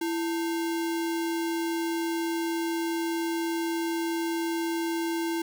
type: tone with sample-and-hold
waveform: sine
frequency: 332.9 Hz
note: E4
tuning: 17 cents sharp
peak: -26 dBFS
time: 0.01-5.42 s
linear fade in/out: 5 ms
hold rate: 1225 Hz
effects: none